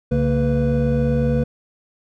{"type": "tone cluster", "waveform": "triangle", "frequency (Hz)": [66.7, 140.7, 229.1, 494.4], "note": ["C2", "C#3", "A#3", "B4"], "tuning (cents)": [34, 26, -30, 2], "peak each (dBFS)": [-22, -18, -19, -20], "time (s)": [0.11, 1.44], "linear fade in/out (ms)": 10, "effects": []}